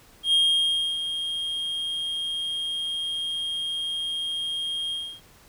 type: tone with ADSR envelope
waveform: triangle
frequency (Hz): 3233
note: G#7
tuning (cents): -47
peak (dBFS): -15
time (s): 0.23-5.21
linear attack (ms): 100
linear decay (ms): 640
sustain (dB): -10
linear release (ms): 290
effects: pink hiss -54 dBFS RMS until 5.48 s